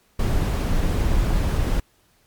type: noise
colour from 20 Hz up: brown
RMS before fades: -20 dBFS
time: 0.19-1.8 s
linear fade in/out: 5 ms
effects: pink hiss -61 dBFS RMS until 2.26 s + MP3 96 kbps